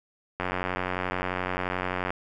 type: click train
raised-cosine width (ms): 0.5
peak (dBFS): -13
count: 157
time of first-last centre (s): 0.4-2.105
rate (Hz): 91.5
effects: none